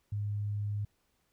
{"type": "tone", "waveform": "sine", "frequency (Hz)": 103.3, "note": "G#2", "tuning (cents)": -9, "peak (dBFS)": -31, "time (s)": [0.12, 0.85], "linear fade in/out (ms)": 5, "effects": ["pink hiss -75 dBFS RMS until 1.32 s"]}